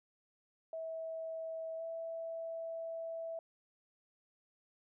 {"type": "tone with pitch glide", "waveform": "sine", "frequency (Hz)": [649, 658.1], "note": ["E5", "E5"], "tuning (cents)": [-27, -3], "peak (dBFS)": -39, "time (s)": [0.73, 3.39], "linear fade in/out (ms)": 2, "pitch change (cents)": 24, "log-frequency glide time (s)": [1.77, 1.82], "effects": []}